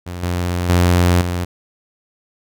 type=tone with level steps; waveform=sawtooth; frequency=88.4 Hz; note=F2; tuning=22 cents sharp; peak=-22 / -14 / -7 / -15 dBFS; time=0.06-1.45 s; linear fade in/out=10 ms; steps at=0.23 / 0.69 / 1.21 s; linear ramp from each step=2 ms; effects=none